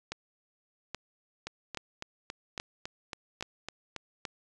two click trains, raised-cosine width 0.2 ms, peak -18 / -20 dBFS, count 6 / 10, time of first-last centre 0.12-4.252 / 1.47-3.963 s, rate 1.21 / 3.61 Hz, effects resampled to 22050 Hz

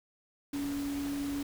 sine tone in noise, 283.2 Hz, C#4, 37 cents sharp, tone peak -32 dBFS, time 0.53-1.43 s, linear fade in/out 5 ms, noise pink, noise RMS -44 dBFS, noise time 0.53-1.43 s, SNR +9 dB, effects none

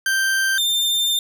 40% pulse tone pair in turn, 1568 / 3596 Hz, G6 / A7, 0 / +37 cents, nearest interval octave + major second, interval 1437 cents, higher second, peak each -16 dBFS, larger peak neither, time 0.06-0.58 / 0.58-1.19 s, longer second, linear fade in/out 2 ms, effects none

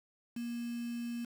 sine tone with quantisation, 236.7 Hz, A#3, 27 cents sharp, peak -36 dBFS, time 0.36-1.25 s, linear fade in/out 5 ms, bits 8, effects none

